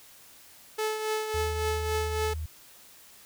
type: tone with tremolo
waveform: sawtooth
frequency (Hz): 433.3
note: A4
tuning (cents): -27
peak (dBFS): -22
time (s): 0.78-2.34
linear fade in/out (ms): 10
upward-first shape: triangle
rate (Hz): 3.6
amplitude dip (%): 55
type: tone with pitch glide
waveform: sine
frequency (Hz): 78.8 to 78.26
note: D#2 to D#2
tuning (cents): +23 to +11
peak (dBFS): -31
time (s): 1.34-2.46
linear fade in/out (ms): 5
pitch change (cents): -12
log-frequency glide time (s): 1.99-2.18
effects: white hiss -53 dBFS RMS until 3.25 s